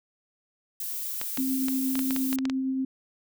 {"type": "noise", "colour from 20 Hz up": "violet", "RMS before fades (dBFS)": -33, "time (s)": [0.8, 2.36], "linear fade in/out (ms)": 2}
{"type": "clicks", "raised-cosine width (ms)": 0.2, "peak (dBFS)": -15, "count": 11, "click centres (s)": [1.214, 1.374, 1.684, 1.955, 1.992, 2.108, 2.163, 2.329, 2.387, 2.454, 2.498]}
{"type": "tone with tremolo", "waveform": "sine", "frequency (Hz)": 263.8, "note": "C4", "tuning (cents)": 14, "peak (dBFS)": -24, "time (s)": [1.38, 2.85], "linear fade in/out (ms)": 5, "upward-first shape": "triangle", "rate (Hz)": 8.6, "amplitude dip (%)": 25}
{"effects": []}